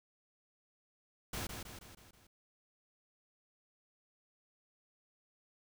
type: noise with echo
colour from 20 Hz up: pink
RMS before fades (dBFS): -40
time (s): 1.33-1.47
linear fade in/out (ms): 5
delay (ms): 160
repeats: 5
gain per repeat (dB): -5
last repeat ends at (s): 2.27
effects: none